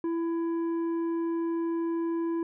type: tone with tanh clipping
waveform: sine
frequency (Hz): 333.4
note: E4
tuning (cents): +20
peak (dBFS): -28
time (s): 0.04-2.43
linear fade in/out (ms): 2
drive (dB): 7
effects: none